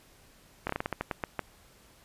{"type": "slowing click train", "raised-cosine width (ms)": 0.5, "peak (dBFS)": -15, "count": 11, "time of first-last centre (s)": [0.67, 1.393], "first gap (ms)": 24, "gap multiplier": 1.23, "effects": ["pink hiss -59 dBFS RMS until 2.04 s", "resampled to 32000 Hz"]}